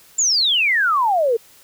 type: exponential sweep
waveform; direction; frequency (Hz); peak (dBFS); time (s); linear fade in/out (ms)
sine; down; 7330 to 436.4; -14; 0.18-1.37; 10
effects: white hiss -49 dBFS RMS until 1.63 s